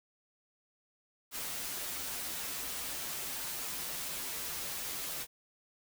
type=noise with comb filter; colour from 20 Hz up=white; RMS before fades=-39 dBFS; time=1.31-5.27 s; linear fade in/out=50 ms; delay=9.4 ms; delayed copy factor=-0.65; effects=none